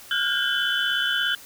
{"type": "tone cluster", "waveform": "sine", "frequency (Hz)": [1409, 1466, 1604, 3043, 3434], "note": ["F6", "F#6", "G6", "F#7", "A7"], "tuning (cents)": [15, -16, 39, 48, -43], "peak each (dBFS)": [-30, -27, -26, -25, -30], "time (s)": [0.11, 1.35], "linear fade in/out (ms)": 2, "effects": ["tanh soft clip ceiling -11 dBFS", "white hiss -45 dBFS RMS until 1.45 s"]}